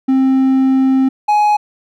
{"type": "tone pair in turn", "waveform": "triangle", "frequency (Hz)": [264.4, 837.6], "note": ["C4", "G#5"], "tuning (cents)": [18, 15], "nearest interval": "octave + minor sixth", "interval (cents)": 1997, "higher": "second", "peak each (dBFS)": -7, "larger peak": "neither", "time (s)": [[0.08, 1.09], [1.28, 1.57]], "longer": "first", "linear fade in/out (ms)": 10, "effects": []}